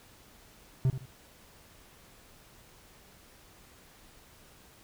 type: tone with echo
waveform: triangle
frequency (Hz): 130.81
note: C3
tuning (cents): 0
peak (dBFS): -20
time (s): 0.85-0.9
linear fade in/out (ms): 0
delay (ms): 78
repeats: 2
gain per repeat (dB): -11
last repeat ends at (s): 1.056
effects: pink hiss -57 dBFS RMS until 4.83 s